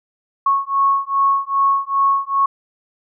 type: beating tone pair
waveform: sine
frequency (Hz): 1100 / 1102.5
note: C#6 / C#6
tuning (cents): -14 / -10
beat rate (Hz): 2.5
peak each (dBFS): -17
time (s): 0.46-2.46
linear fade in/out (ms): 5
effects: none